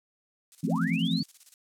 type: noise with tremolo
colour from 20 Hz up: violet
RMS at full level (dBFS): -43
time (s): 0.52-1.54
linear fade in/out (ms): 0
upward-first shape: square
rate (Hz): 17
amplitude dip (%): 75
type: chord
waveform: sine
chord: F major seventh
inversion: third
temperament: equal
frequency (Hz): 164.81 / 174.61 / 220 / 261.6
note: E3 / F3 / A3 / C4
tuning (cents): 0 / 0 / 0 / 0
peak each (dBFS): -30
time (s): 0.63-1.23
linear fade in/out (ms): 10
type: linear sweep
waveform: sine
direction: up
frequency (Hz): 223.2 to 4667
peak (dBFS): -32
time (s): 0.66-1.24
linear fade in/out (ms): 20
effects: low-pass 8000 Hz 12 dB/octave